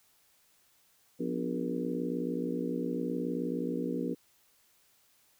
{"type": "harmonic tone with a mistuned harmonic", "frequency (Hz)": 59.2, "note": "A#1", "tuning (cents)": 27, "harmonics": [3, 4, 5, 6, 7, 8], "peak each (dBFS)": [-38, -35, -37, -40, -40, -39], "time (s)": [1.19, 4.15], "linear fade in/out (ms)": 20, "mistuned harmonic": 4, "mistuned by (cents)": 86, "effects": ["white hiss -67 dBFS RMS until 5.39 s"]}